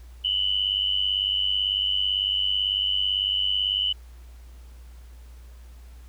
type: tone pair together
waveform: sine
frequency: 2941 / 3039 Hz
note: F#7 / F#7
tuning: -11 / +46 cents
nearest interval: minor second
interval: 57 cents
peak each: -24 / -25 dBFS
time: 0.24-3.93 s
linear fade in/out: 10 ms
effects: added 60 Hz sine -42 dBFS peak until 6.08 s + pink hiss -58 dBFS RMS until 6.08 s